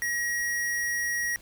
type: tone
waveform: square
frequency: 1900 Hz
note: A#6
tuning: 33 cents sharp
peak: -27 dBFS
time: 0.02-1.36 s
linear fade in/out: 0 ms
effects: added 50 Hz sine -60 dBFS peak until 1.41 s + pink hiss -54 dBFS RMS until 1.41 s